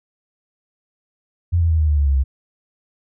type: tone with pitch steps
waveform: sine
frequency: 86.5 / 83.31 / 80.24 / 77.29 / 74.44 / 71.69 / 69.05 / 66.51 Hz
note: F2 / E2 / E2 / D#2 / D2 / D2 / C#2 / C2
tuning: -16 / +19 / -46 / -11 / +24 / -41 / -6 / +29 cents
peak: -13 dBFS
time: 1.52-2.24 s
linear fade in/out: 20 ms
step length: 90 ms
effects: none